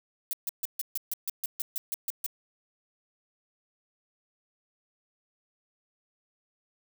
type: noise bursts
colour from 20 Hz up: violet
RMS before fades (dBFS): -31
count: 13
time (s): 0.31-2.263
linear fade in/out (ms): 0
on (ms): 21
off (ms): 140
effects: none